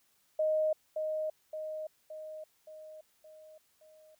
sine tone with echo, 622 Hz, D#5, 1 cent flat, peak -26 dBFS, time 0.39-0.73 s, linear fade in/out 5 ms, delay 570 ms, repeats 6, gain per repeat -5 dB, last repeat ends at 4.15 s, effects white hiss -71 dBFS RMS until 4.19 s

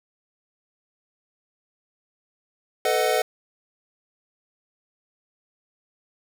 square chord, B dominant seventh, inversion third, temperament equal with one note detuned, 440 / 501.1 / 622.3 / 740 Hz, A4 / B4 / D#5 / F#5, 0 / +25 / 0 / 0 cents, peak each -26 dBFS, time 2.85-3.22 s, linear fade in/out 2 ms, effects none

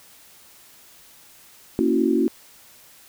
sine chord, F# dominant seventh, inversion first, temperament equal, 233.1 / 277.2 / 329.6 / 370 Hz, A#3 / C#4 / E4 / F#4, 0 / 0 / 0 / 0 cents, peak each -23 / -22 / -22 / -23 dBFS, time 1.79-2.28 s, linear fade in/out 0 ms, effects white hiss -50 dBFS RMS until 3.08 s

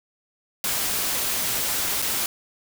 white noise with dropouts, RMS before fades -25 dBFS, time 0.64-2.26 s, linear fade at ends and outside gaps 1 ms, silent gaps 2.019-2.023 s, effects none

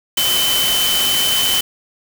sine tone in noise, 3052 Hz, G7, 47 cents flat, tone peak -16 dBFS, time 0.17-1.61 s, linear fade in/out 5 ms, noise white, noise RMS -19 dBFS, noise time 0.17-1.61 s, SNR 0 dB, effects none

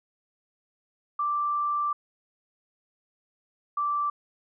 sine tone pair in turn, 1174.7 / 1169.1 Hz, D6 / D6, 0 / -8 cents, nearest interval unison, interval 8 cents, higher first, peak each -24 dBFS, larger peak neither, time 1.19-1.93 / 3.77-4.1 s, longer first, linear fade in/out 5 ms, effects none

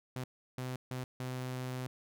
sawtooth tone bursts at uneven times, 127.6 Hz, C3, 43 cents flat, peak -33 dBFS, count 4, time 0.16-0.24 / 0.58-0.76 / 0.91-1.04 / 1.2-1.87 s, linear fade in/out 2 ms, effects none

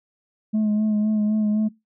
sine tone with vibrato, 213 Hz, G#3, 44 cents sharp, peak -15 dBFS, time 0.53-1.69 s, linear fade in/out 20 ms, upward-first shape sine, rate 3.9 Hz, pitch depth 28 cents each way, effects noise-tail reverb RT60 0.2 s tail -23 dB re dry + tanh soft clip ceiling -17 dBFS

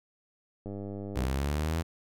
click train, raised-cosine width 2 ms, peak -26 dBFS, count 60, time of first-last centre 0.66-1.25 s, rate 100 Hz
sawtooth exponential sweep, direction up, 61.74 to 84.3 Hz, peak -24 dBFS, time 1.15-1.83 s, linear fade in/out 20 ms
effects none

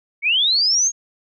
sine linear sweep, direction up, 2165 to 6640 Hz, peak -14 dBFS, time 0.22-0.92 s, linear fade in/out 50 ms, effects none

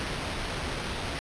pink noise with sample-and-hold, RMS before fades -33 dBFS, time 0-1.19 s, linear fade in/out 0 ms, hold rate 7350 Hz, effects resampled to 22050 Hz

